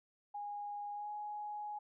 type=tone with pitch glide; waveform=sine; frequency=822 to 835.4 Hz; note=G#5 to G#5; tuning=-18 to +10 cents; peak=-40 dBFS; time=0.34-1.79 s; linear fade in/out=10 ms; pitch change=+28 cents; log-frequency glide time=0.94-1.09 s; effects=none